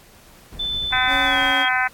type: noise with tremolo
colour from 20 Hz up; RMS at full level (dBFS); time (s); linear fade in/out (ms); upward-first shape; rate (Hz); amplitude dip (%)
brown; -34; 0.52-1.52; 10; sine; 10; 45
type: tone with pitch glide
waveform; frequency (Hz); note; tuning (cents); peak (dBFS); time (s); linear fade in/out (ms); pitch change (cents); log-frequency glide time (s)
sine; 3520 to 3247; A7 to G#7; 0 to -40; -22; 0.59-1.69; 10; -140; 1.23-1.39
type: harmonic tone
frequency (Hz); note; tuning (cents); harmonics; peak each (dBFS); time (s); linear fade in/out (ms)
254.5; C4; -48; 3 / 4 / 5 / 6 / 7 / 8 / 9 / 10; -24 / -27 / -29 / -21 / -26 / -25 / -29 / -32; 0.92-1.88; 10
type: tone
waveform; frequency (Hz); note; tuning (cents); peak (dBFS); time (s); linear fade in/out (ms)
20% pulse; 275; C#4; -14; -22; 1.07-1.66; 50
effects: pink hiss -49 dBFS RMS until 1.93 s + AAC 64 kbps